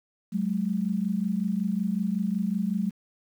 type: tone pair together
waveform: sine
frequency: 187.41 / 212.8 Hz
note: F#3 / G#3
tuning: +22 / +42 cents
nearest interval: major second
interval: 220 cents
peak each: -27 dBFS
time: 0.32-2.91 s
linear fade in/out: 20 ms
effects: 9-bit